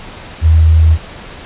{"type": "tone", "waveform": "sine", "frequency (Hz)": 80, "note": "D#2", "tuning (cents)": 49, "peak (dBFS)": -4, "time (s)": [0.41, 0.98], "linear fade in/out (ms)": 50, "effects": ["pink hiss -31 dBFS RMS until 1.45 s", "resampled to 8000 Hz"]}